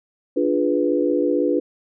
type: chord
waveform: sine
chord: D diminished seventh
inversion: none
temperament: equal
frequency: 293.7 / 349.2 / 415.3 / 493.9 Hz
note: D4 / F4 / Ab4 / Cb5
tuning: 0 / 0 / 0 / 0 cents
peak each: -21 / -22 / -25 / -22 dBFS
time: 0.36-1.6 s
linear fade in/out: 10 ms
effects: none